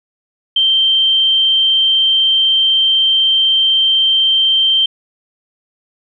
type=tone; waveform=sine; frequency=3136 Hz; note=G7; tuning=in tune; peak=-9 dBFS; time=0.56-4.86 s; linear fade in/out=5 ms; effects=none